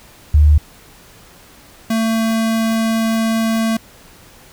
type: tone pair in turn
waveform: sine / square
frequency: 74.9 / 224.4 Hz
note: D2 / A3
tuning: +35 / +34 cents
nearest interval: octave + perfect fifth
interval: 1899 cents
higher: second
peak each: -6 / -15 dBFS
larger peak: first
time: 0.34-0.58 / 1.9-3.77 s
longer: second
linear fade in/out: 5 ms
effects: pink hiss -44 dBFS RMS until 4.52 s